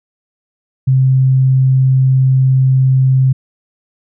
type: tone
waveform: sine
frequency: 131.5 Hz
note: C3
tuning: 9 cents sharp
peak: -7 dBFS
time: 0.87-3.33 s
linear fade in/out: 10 ms
effects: none